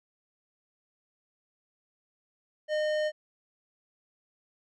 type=tone with tanh clipping; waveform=sine; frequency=611 Hz; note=D#5; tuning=32 cents flat; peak=-28 dBFS; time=2.68-3.12 s; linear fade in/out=50 ms; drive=15 dB; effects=none